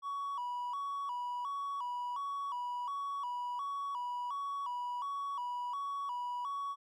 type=tone with vibrato; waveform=triangle; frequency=1046.5 Hz; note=C6; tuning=in tune; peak=-33 dBFS; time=0.02-6.76 s; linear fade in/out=50 ms; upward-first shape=square; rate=1.4 Hz; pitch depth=120 cents each way; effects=tanh soft clip ceiling -30 dBFS